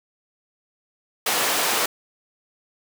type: high-pass noise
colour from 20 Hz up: pink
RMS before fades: -22 dBFS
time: 1.26-1.86 s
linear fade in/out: 5 ms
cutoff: 500 Hz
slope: 12 dB/octave
effects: none